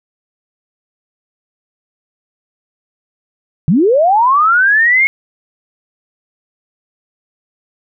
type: linear sweep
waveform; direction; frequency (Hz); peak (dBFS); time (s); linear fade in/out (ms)
sine; up; 135.7 to 2189; -7; 3.68-5.07; 0
effects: none